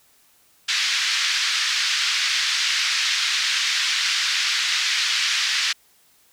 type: band-pass noise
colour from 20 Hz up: white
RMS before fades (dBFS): -22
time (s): 0.68-5.73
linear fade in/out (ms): 10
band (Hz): 1500 to 5200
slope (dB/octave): 24
effects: white hiss -58 dBFS RMS until 6.32 s